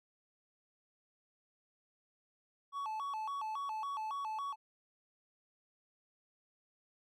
triangle tone with vibrato, 987.8 Hz, B5, in tune, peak -35 dBFS, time 2.72-4.56 s, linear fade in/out 50 ms, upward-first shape square, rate 3.6 Hz, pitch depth 220 cents each way, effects none

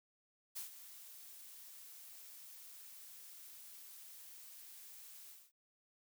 blue noise with ADSR envelope, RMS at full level -43 dBFS, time 0.55-5.52 s, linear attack 21 ms, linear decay 120 ms, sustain -12 dB, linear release 230 ms, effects none

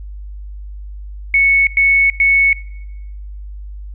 sine tone bursts, 2211 Hz, C#7, 5 cents flat, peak -8 dBFS, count 3, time 1.34-2.53 s, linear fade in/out 2 ms, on 330 ms, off 100 ms, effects noise-tail reverb RT60 1.0 s tail -22 dB re dry + added 50 Hz sine -27 dBFS peak until 3.94 s

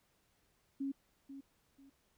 sine tone with echo, 274.2 Hz, C#4, 19 cents flat, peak -35 dBFS, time 0.8-0.92 s, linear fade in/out 10 ms, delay 490 ms, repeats 2, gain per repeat -11 dB, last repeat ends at 1.9 s, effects pink hiss -75 dBFS RMS until 2.17 s

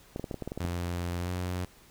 clicks, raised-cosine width 2 ms, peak -21 dBFS, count 10, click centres 0.161 / 0.196 / 0.242 / 0.312 / 0.343 / 0.423 / 0.476 / 0.519 / 0.576 / 0.65 s
sawtooth tone with pitch glide, 87.31 to 90.18 Hz, F2 to F#2, 0 to -44 cents, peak -27 dBFS, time 0.6-1.65 s, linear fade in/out 5 ms, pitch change +56 cents, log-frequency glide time 1.19-1.31 s
effects pink hiss -57 dBFS RMS until 1.9 s

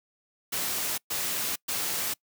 white noise bursts, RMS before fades -30 dBFS, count 3, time 0.52-2.14 s, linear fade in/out 10 ms, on 460 ms, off 120 ms, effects noise-tail reverb RT60 0.1 s tail -25 dB re dry + high-pass 100 Hz 12 dB/octave

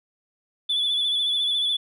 sine tone with vibrato, 3451 Hz, A7, 34 cents flat, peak -19 dBFS, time 0.69-1.77 s, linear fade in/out 10 ms, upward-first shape sine, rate 14 Hz, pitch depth 41 cents each way, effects tanh soft clip ceiling -18 dBFS

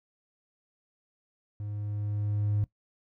triangle tone with level ramp, 103.83 Hz, G#2, in tune, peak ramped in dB -32 to -21 dBFS, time 1.6-2.64 s, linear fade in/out 0 ms, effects noise-tail reverb RT60 0.1 s tail -20 dB re dry + tanh soft clip ceiling -18 dBFS

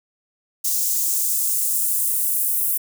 blue noise with high-pass filter sweep, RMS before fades -21 dBFS, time 0.64-2.78 s, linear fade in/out 10 ms, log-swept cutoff 6100 to 11000 Hz, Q 1.5, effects none

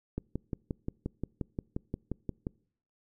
click train, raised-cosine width 3 ms, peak -20 dBFS, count 14, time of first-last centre 0.18-2.469 s, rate 5.68 Hz, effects noise-tail reverb RT60 0.6 s tail -26 dB re dry

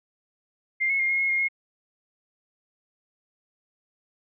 sine tone with pitch steps, 2105 / 2185 / 2122 / 2152 / 2165 / 2134 / 2158 Hz, C7 / C#7 / C7 / C7 / C#7 / C7 / C#7, +10 / -26 / +24 / +48 / -41 / +34 / -47 cents, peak -21 dBFS, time 0.8-1.486 s, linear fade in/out 20 ms, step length 98 ms, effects none

